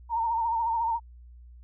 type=tone with vibrato; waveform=sine; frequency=918 Hz; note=A#5; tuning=27 cents flat; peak=-24 dBFS; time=0.09-1 s; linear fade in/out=50 ms; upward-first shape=sine; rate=14 Hz; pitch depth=54 cents each way; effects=added 60 Hz sine -46 dBFS peak until 1.63 s